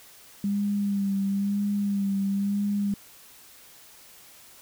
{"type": "tone with vibrato", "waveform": "sine", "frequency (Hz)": 200, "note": "G3", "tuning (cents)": 35, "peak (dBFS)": -23, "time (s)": [0.44, 2.94], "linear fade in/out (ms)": 2, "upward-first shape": "sine", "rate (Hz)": 1, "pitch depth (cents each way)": 32, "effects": ["white hiss -51 dBFS RMS until 4.61 s"]}